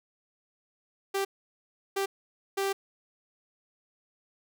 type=tone bursts at uneven times; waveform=sawtooth; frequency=392 Hz; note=G4; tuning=in tune; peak=-23 dBFS; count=3; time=1.14-1.25 / 1.96-2.06 / 2.57-2.73 s; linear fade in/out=10 ms; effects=none